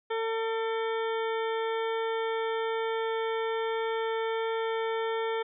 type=harmonic tone with a mistuned harmonic; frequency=449.9 Hz; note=A4; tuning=39 cents sharp; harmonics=1 / 2 / 3 / 4 / 5 / 7 / 8; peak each=-29 / -35 / -39 / -41 / -43 / -46 / -47 dBFS; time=0.1-5.43 s; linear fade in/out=10 ms; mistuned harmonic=8; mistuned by=-33 cents; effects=none